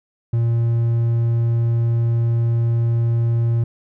triangle tone, 116.54 Hz, A#2, in tune, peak -13 dBFS, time 0.33-3.64 s, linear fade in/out 5 ms, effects none

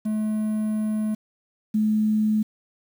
triangle / sine tone pair in turn, 214.9 / 214.9 Hz, A3 / A3, -41 / -41 cents, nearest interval unison, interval 0 cents, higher neither, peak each -20 / -18 dBFS, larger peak second, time 0.05-1.15 / 1.74-2.43 s, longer first, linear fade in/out 10 ms, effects 8-bit

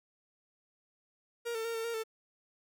45% pulse tone with pitch steps, 470.6 / 448 / 461.3 / 451.4 / 465.2 / 443.9 Hz, A#4 / A4 / A#4 / A4 / A#4 / A4, +16 / +31 / -18 / +44 / -4 / +15 cents, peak -34 dBFS, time 1.45-2.038 s, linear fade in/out 20 ms, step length 98 ms, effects none

